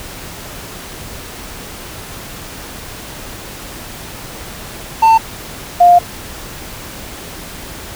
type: tone pair in turn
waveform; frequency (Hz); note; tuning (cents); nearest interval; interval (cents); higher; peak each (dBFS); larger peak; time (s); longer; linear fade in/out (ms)
triangle / sine; 896 / 704.5; A5 / F5; +31 / +15; major third; 416; first; -3; neither; 5.02-5.18 / 5.8-5.99; second; 10
effects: pink hiss -30 dBFS RMS until 7.95 s